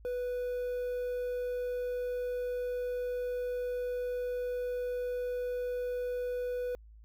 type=tone with quantisation; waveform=triangle; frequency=493.9 Hz; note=B4; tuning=in tune; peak=-30 dBFS; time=0.05-6.75 s; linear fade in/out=0 ms; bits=10; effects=added 54 Hz sine -51 dBFS peak until 7.04 s